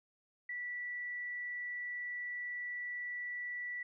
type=tone; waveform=sine; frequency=1958 Hz; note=B6; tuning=15 cents flat; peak=-38 dBFS; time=0.49-3.83 s; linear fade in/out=5 ms; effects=none